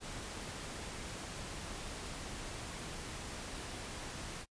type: noise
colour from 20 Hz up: pink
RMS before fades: -44 dBFS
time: 0-4.46 s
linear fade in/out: 50 ms
effects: noise-tail reverb RT60 0.1 s tail -25 dB re dry + resampled to 22050 Hz